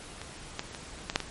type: clicks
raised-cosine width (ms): 0.2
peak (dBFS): -21 / -14 / -21 / -30 / -13 / -6 / -16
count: 7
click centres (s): 0.216 / 0.594 / 0.748 / 0.988 / 1.099 / 1.159 / 1.203
effects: pink hiss -45 dBFS RMS until 1.3 s + MP3 48 kbps